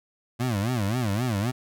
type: tone with vibrato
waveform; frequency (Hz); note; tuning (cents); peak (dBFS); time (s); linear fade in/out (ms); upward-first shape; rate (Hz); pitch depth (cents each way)
25% pulse; 112.1; A2; +33; -20; 0.39-1.52; 20; sine; 3.8; 240
effects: none